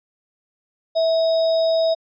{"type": "tone with sample-and-hold", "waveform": "sine", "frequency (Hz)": 652, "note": "E5", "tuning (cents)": -19, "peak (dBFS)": -15, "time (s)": [0.95, 1.95], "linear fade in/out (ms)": 20, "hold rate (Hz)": 4410, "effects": ["resampled to 16000 Hz"]}